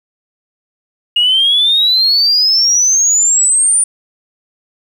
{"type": "exponential sweep", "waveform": "sine", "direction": "up", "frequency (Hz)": [2848, 9397], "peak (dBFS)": -7, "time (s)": [1.16, 3.84], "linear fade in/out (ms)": 5, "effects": ["tanh soft clip ceiling -3 dBFS", "7-bit"]}